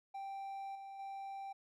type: tone with level steps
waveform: triangle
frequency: 784 Hz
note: G5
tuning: in tune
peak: -40 / -45 / -41 dBFS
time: 0.14-1.53 s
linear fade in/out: 10 ms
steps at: 0.75 / 0.99 s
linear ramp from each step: 5 ms
effects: none